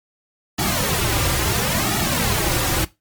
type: noise with flanger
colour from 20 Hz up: pink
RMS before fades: -20 dBFS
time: 0.58-2.85 s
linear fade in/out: 10 ms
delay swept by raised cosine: 1.9 to 4.7 ms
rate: 0.73 Hz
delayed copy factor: -0.8
effects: noise-tail reverb RT60 0.2 s tail -17 dB re dry + MP3 96 kbps